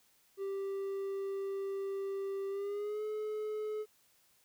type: tone with pitch glide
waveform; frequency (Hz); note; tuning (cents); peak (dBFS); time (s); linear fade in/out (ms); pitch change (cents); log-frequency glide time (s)
triangle; 392 to 427.5; G4 to A4; 0 to -50; -33; 0.37-3.86; 50; +150; 2.49-3.03
effects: white hiss -69 dBFS RMS until 4.44 s